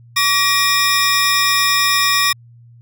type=tone cluster; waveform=square; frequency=1140 / 1897 / 2407 / 3721 / 5220 Hz; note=C#6 / A#6 / D7 / A#7 / E8; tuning=+48 / +30 / +42 / -4 / -18 cents; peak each=-20 dBFS; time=0.16-2.33 s; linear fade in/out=10 ms; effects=added 118 Hz sine -41 dBFS peak until 2.81 s